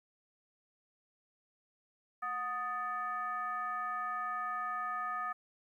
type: tone with frequency modulation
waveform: sine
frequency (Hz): 1244.5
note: D#6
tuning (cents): 0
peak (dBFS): -34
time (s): 2.22-5.33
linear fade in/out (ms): 10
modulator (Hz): 515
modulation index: 0.79
effects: high-pass 300 Hz 12 dB/octave + 12-bit